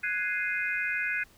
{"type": "chord", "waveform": "sine", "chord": "Ab dominant seventh", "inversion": "third", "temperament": "equal", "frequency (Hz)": [1480, 1661.2, 2093, 2489], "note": ["Gb6", "Ab6", "C7", "Eb7"], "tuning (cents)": [0, 0, 0, 0], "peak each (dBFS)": -33, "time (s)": [0.03, 1.24], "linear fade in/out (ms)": 10, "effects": ["pink hiss -59 dBFS RMS until 1.37 s"]}